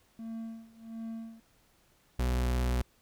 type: tone with tremolo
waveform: triangle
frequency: 225.9 Hz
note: A3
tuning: 46 cents sharp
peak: -34 dBFS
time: 0.19-1.4 s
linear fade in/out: 2 ms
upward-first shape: sine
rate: 1.4 Hz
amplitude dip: 90%
type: tone with vibrato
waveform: 40% pulse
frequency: 61.74 Hz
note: B1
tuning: in tune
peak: -26 dBFS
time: 2.19-2.82 s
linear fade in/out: 5 ms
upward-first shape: square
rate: 17 Hz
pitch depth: 14 cents each way
effects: pink hiss -67 dBFS RMS until 3.01 s